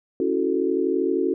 sine chord, F# minor seventh, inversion second, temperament equal, 277.2 / 329.6 / 370 / 440 Hz, C#4 / E4 / F#4 / A4, 0 / 0 / 0 / 0 cents, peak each -26 / -26 / -23 / -26 dBFS, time 0.2-1.34 s, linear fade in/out 2 ms, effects none

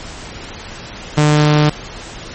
sawtooth tone, 150 Hz, D3, 37 cents sharp, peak -5 dBFS, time 1.17-1.7 s, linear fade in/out 10 ms, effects pink hiss -31 dBFS RMS until 2.34 s + MP3 32 kbps

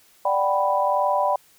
sine chord, G major seventh, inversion second, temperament equal with one note detuned, 587.3 / 740 / 781.7 / 987.8 Hz, D5 / F#5 / G5 / B5, 0 / 0 / -5 / 0 cents, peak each -23 / -28 / -24 / -22 dBFS, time 0.25-1.36 s, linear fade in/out 5 ms, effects white hiss -56 dBFS RMS until 1.58 s

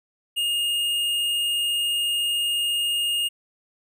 triangle tone with tanh clipping, 2841 Hz, F7, 29 cents sharp, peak -23 dBFS, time 0.36-3.29 s, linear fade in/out 20 ms, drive 16 dB, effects none

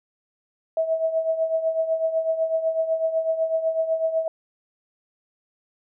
sine tone with tremolo, 647 Hz, E5, 32 cents flat, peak -17 dBFS, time 0.77-4.28 s, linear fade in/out 2 ms, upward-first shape triangle, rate 8 Hz, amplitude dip 75%, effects none

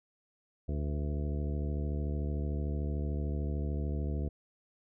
harmonic tone with a mistuned harmonic, 73.42 Hz, D2, in tune, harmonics 1 / 2 / 3 / 4 / 5 / 6 / 7 / 9, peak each -32 / -38 / -42 / -44 / -46 / -48 / -49 / -51 dBFS, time 0.68-4.29 s, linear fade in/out 10 ms, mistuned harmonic 7, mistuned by -19 cents, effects none

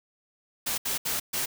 white noise bursts at uneven times, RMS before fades -29 dBFS, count 4, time 0.66-0.78 / 0.85-0.98 / 1.05-1.2 / 1.33-1.46 s, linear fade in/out 10 ms, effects none

